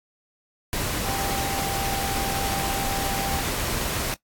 sine tone in noise, 786 Hz, G5, 4 cents sharp, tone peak -29 dBFS, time 1.06-3.41 s, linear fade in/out 0 ms, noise pink, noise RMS -27 dBFS, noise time 0.73-4.14 s, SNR -5 dB, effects noise-tail reverb RT60 0.1 s tail -19 dB re dry + AAC 64 kbps

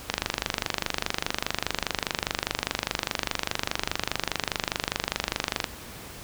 click train, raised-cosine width 0.2 ms, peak -6 dBFS, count 139, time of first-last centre 0.1-5.642 s, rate 24.9 Hz, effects pink hiss -42 dBFS RMS until 6.23 s

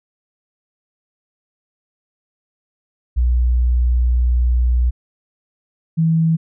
sine tone pair in turn, 60.9 / 162.58 Hz, B1 / E3, -24 / -24 cents, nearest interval octave + perfect fourth, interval 1700 cents, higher second, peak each -12 dBFS, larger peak neither, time 3.16-4.91 / 5.97-6.37 s, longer first, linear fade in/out 20 ms, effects none

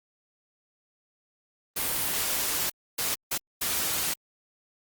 white noise bursts at uneven times, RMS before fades -28 dBFS, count 4, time 1.76-2.7 / 2.98-3.15 / 3.31-3.38 / 3.61-4.14 s, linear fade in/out 10 ms, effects Opus 32 kbps

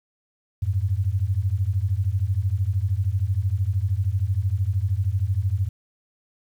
sine beating tone pair, 90 / 103 Hz, F#2 / G#2, -47 / -14 cents, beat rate 13 Hz, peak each -23 / -23 dBFS, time 0.62-5.69 s, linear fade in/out 10 ms, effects 9-bit

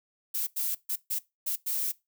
violet noise bursts at uneven times, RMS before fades -30 dBFS, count 6, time 0.34-0.47 / 0.56-0.75 / 0.89-0.96 / 1.1-1.19 / 1.46-1.56 / 1.66-1.92 s, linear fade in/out 10 ms, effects noise-tail reverb RT60 0.2 s tail -20 dB re dry

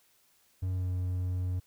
triangle tone with pitch glide, 92.5 to 90.91 Hz, F#2 to F#2, 0 to -30 cents, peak -27 dBFS, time 0.62-1.6 s, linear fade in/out 10 ms, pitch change -30 cents, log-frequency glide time 0.72-0.88 s, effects white hiss -67 dBFS RMS until 1.66 s

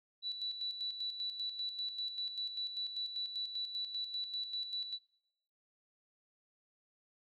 sine tone with tremolo, 3951 Hz, B7, in tune, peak -35 dBFS, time 0.22-4.99 s, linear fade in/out 50 ms, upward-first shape square, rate 5.1 Hz, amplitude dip 55%, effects noise-tail reverb RT60 0.8 s tail -24 dB re dry

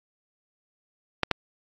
clicks, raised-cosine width 0.3 ms, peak -6 dBFS, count 2, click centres 1.233 / 1.313 s, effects AAC 64 kbps

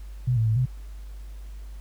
sine tone with pitch steps, 124.7 / 112 / 110.1 / 127.2 Hz, B2 / A2 / A2 / C3, +17 / +31 / +2 / -48 cents, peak -19 dBFS, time 0.27-0.658 s, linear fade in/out 10 ms, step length 97 ms, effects added 50 Hz sine -36 dBFS peak until 1.8 s + pink hiss -57 dBFS RMS until 1.8 s

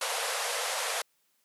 pink band-pass noise, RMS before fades -32 dBFS, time 0.01-1.02 s, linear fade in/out 5 ms, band 460 to 12000 Hz, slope 96 dB/octave, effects white hiss -72 dBFS RMS until 1.44 s + high-pass 150 Hz 12 dB/octave

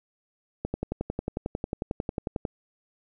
click train, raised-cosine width 2 ms, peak -15 dBFS, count 21, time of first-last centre 0.65-2.452 s, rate 11.1 Hz, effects none

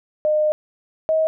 sine tone pair in turn, 610 / 634.8 Hz, D#5 / D#5, -34 / +35 cents, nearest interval minor second, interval 69 cents, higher second, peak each -15 dBFS, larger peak neither, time 0.25-0.52 / 1.09-1.27 s, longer first, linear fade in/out 0 ms, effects none

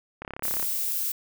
click train, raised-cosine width 0.5 ms, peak -20 dBFS, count 15, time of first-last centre 0.22-0.627 s, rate 34.4 Hz
violet noise, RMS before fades -28 dBFS, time 0.43-1.12 s, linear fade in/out 5 ms
effects none

